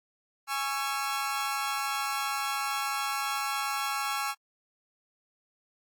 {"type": "chord", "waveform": "sawtooth", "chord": "C# minor", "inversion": "second", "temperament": "equal with one note detuned", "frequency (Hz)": [830.6, 1108.7, 1348.5], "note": ["G#5", "C#6", "E6"], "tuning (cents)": [0, 0, 39], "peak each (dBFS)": -30, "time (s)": [0.47, 4.35], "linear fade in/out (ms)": 50, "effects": ["AAC 64 kbps"]}